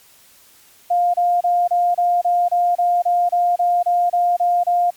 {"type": "tone bursts", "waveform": "sine", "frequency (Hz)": 704, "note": "F5", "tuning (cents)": 14, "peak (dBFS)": -13, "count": 15, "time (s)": [0.9, 4.906], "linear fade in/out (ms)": 10, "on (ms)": 240, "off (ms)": 29, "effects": ["white hiss -50 dBFS RMS until 4.96 s", "MP3 96 kbps"]}